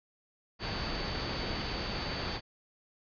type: tone in noise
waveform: sine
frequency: 4547 Hz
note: C#8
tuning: 43 cents sharp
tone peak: -42 dBFS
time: 0.59-2.41 s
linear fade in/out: 50 ms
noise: pink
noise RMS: -35 dBFS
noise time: 0.59-2.41 s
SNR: -10 dB
effects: resampled to 11025 Hz